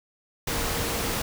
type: tone in noise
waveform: sine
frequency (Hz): 466.2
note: A#4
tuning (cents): 0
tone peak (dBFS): -37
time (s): 0.47-1.22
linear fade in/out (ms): 5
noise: pink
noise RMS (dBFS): -28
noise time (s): 0.47-1.22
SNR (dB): -12
effects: none